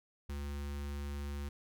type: tone with notch filter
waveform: square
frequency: 71.4 Hz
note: D2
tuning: 48 cents flat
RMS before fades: -40 dBFS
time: 0.29-1.49 s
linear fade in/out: 5 ms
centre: 630 Hz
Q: 1.9
effects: none